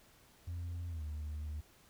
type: tone with pitch glide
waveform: sine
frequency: 86.4 to 75.65 Hz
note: F2 to D#2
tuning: -18 to -48 cents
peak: -36 dBFS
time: 0.47-1.61 s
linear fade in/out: 10 ms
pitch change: -230 cents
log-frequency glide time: 0.89-1.04 s
effects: tanh soft clip ceiling -37 dBFS + pink hiss -64 dBFS RMS until 1.89 s